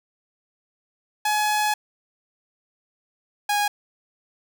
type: tone pair in turn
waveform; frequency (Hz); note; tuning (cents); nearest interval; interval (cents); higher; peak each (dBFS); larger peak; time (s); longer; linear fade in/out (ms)
sawtooth; 845 / 824.3; G#5 / G#5; +30 / -13; unison; 43; first; -16; neither; 1.25-1.74 / 3.49-3.68; first; 5
effects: none